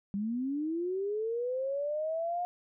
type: linear sweep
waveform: sine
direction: up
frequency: 193.6 to 717 Hz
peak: -30 dBFS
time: 0.14-2.45 s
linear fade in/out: 0 ms
effects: none